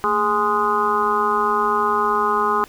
harmonic tone with a mistuned harmonic, 207.7 Hz, G#3, in tune, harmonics 1 / 2 / 4 / 5 / 6 / 7, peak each -31 / -23 / -25 / -21 / -20 / -30 dBFS, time 0.04-2.64 s, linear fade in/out 0 ms, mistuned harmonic 1, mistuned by +140 cents, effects pink hiss -46 dBFS RMS until 2.68 s

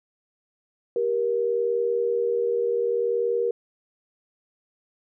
sine tone pair together, 392 / 472.6 Hz, G4 / A#4, 0 / +24 cents, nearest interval minor third, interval 324 cents, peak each -27 / -22 dBFS, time 0.96-3.51 s, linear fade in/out 2 ms, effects none

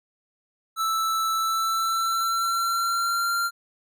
square tone with pitch glide, 1318.5 to 1382.5 Hz, E6 to F6, 0 to -18 cents, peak -23 dBFS, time 0.76-3.51 s, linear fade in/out 50 ms, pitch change +82 cents, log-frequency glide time 1.35-3.34 s, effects none

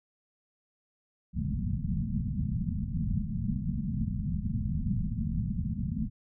white low-pass noise, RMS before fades -31 dBFS, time 1.33-6.1 s, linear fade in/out 50 ms, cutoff 230 Hz, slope 96 dB/octave, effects none

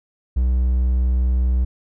triangle tone, 62.5 Hz, B1, 21 cents sharp, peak -13 dBFS, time 0.36-1.65 s, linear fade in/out 10 ms, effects none

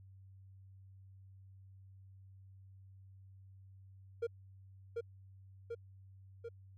triangle tone with echo, 466.2 Hz, A#4, in tune, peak -31 dBFS, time 4.22-4.27 s, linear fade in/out 10 ms, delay 740 ms, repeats 3, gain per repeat -3 dB, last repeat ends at 6.49 s, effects added 96 Hz sine -55 dBFS peak until 6.77 s

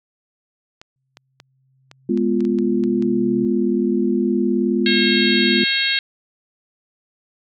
clicks, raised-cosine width 0.2 ms, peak -22 dBFS, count 10, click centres 0.815 / 1.171 / 1.401 / 1.914 / 2.175 / 2.406 / 2.451 / 2.587 / 2.838 / 3.024 s
sine tone with exponential growth, 132.3 Hz, C3, 20 cents sharp, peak -30 dBFS, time 0.96-3.45 s, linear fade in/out 0 ms, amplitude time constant 540 ms
sine chord, F diminished, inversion first, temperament equal, 207.7 / 246.9 / 349.2 Hz, Ab3 / Cb4 / F4, 0 / 0 / 0 cents, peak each -20 dBFS, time 2.09-5.64 s, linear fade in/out 5 ms
harmonic tone, 540 Hz, C#5, 45 cents flat, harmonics 3 / 4 / 5 / 6 / 7 / 8, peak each -24 / -24 / -24 / -24 / -24 / -24 dBFS, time 4.86-5.99 s, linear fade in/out 2 ms
effects none

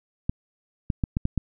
clicks, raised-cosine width 5 ms, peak -11 dBFS, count 6, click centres 0.295 / 0.902 / 1.038 / 1.169 / 1.254 / 1.377 s, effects none

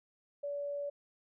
sine tone, 573 Hz, D5, 43 cents flat, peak -35 dBFS, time 0.43-0.9 s, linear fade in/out 10 ms, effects none

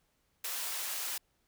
white high-pass noise, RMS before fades -37 dBFS, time 0.44-1.18 s, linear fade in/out 5 ms, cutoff 630 Hz, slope 12 dB/octave, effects pink hiss -75 dBFS RMS until 1.47 s

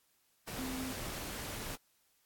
sine tone in noise, 259.5 Hz, C4, 14 cents flat, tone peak -38 dBFS, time 0.58-0.92 s, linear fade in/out 10 ms, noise pink, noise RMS -42 dBFS, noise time 0.47-1.76 s, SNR +1 dB, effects white hiss -73 dBFS RMS until 2.25 s + AAC 64 kbps

